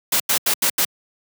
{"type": "noise bursts at uneven times", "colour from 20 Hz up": "white", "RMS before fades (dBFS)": -18, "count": 5, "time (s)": [[0.12, 0.2], [0.29, 0.38], [0.46, 0.54], [0.62, 0.7], [0.78, 0.85]], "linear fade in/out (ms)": 5, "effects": ["high-pass 150 Hz 12 dB/octave"]}